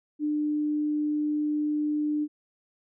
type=tone; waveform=sine; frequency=299.4 Hz; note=D4; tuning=33 cents sharp; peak=-24 dBFS; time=0.19-2.28 s; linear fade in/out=50 ms; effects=none